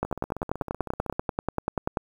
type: two click trains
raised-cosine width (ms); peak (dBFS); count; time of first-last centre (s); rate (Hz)
1; -20 / -11; 18 / 21; 0.05-1.126 / 0.03-1.972; 15.8 / 10.3
effects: 8-bit